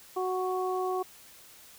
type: harmonic tone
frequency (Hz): 370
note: F#4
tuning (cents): 0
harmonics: 1 / 2 / 3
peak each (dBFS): -30 / -33 / -35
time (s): 0.16-1.03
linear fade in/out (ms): 10
effects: white hiss -53 dBFS RMS until 1.78 s